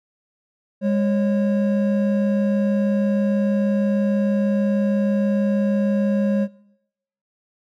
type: tone pair together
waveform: triangle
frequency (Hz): 203.9 / 545.4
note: G#3 / C#5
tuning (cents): -32 / -28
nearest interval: octave + perfect fourth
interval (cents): 1704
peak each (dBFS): -16 / -21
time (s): 0.81-6.48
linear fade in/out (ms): 50
effects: noise-tail reverb RT60 0.8 s tail -21 dB re dry